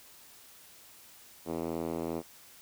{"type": "tone with band-pass filter", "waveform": "5% pulse", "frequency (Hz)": 82.41, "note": "E2", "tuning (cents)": 0, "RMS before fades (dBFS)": -35, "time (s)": [1.45, 2.23], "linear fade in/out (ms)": 50, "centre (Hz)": 320, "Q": 1.1, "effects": ["white hiss -55 dBFS RMS until 2.61 s"]}